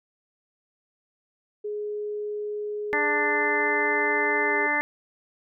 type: tone with pitch glide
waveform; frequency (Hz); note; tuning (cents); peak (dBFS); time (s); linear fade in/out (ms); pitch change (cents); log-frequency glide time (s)
sine; 418.1 to 411.4; G#4 to G#4; +12 to -16; -28; 1.64-4.67; 10; -28; 4.45-4.54
type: harmonic tone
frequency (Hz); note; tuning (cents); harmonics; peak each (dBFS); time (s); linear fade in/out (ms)
294.7; D4; +6; 1 / 2 / 3 / 4 / 5 / 6 / 7; -34 / -34 / -29 / -34 / -36 / -26 / -26; 2.93-4.81; 0
effects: none